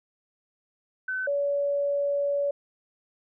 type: tone pair in turn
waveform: sine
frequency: 1518 / 568.6 Hz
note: F#6 / C#5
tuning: +44 / +44 cents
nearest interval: octave + perfect fourth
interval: 1700 cents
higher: first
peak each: -27 / -23 dBFS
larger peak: second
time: 1.08-1.27 / 1.27-2.51 s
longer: second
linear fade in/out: 5 ms
effects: none